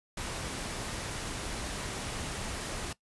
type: noise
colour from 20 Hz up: pink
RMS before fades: -37 dBFS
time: 0.17-2.93 s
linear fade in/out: 5 ms
effects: noise-tail reverb RT60 0.1 s tail -19 dB re dry + resampled to 24000 Hz